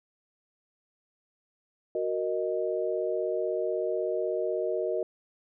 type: chord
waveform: sine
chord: D# minor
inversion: first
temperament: equal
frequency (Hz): 370 / 466.2 / 622.3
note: F#4 / A#4 / D#5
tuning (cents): 0 / 0 / 0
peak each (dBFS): -31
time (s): 1.95-5.03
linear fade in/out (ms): 2
effects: none